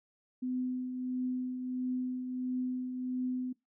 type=tone with tremolo; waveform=sine; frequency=253.3 Hz; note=B3; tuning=44 cents sharp; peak=-30 dBFS; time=0.42-3.53 s; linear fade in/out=10 ms; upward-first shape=triangle; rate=1.5 Hz; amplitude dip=50%; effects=noise-tail reverb RT60 0.2 s tail -22 dB re dry

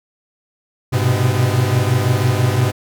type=tone cluster; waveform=45% pulse; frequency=101.8 / 122.8 / 128.7 Hz; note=G#2 / B2 / C3; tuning=-34 / -9 / -28 cents; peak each=-18 dBFS; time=0.92-2.72 s; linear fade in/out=20 ms; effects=none

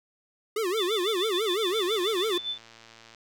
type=tone with vibrato; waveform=square; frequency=397.6 Hz; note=G4; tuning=25 cents sharp; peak=-26 dBFS; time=0.56-2.38 s; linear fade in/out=5 ms; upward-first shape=sine; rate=6 Hz; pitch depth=230 cents each way
type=tone with tremolo; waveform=sine; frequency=3519 Hz; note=A7; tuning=in tune; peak=-27 dBFS; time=0.77-2.58 s; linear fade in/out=5 ms; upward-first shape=sine; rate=7.1 Hz; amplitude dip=75%
type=click train; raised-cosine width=0.2 ms; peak=-32 dBFS; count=166; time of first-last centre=1.7-3.147 s; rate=114 Hz
effects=none

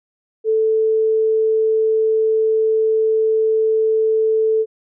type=tone; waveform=sine; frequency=440 Hz; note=A4; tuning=in tune; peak=-13 dBFS; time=0.44-4.66 s; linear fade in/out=50 ms; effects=none

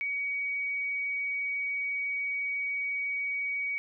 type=tone; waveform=sine; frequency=2257 Hz; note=C#7; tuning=31 cents sharp; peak=-29 dBFS; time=0.01-3.78 s; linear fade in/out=0 ms; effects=none

